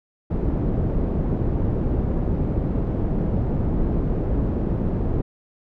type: low-pass noise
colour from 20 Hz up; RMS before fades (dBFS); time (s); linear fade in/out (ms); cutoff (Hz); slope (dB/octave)
pink; -22; 0.3-5.22; 10; 370; 12
effects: none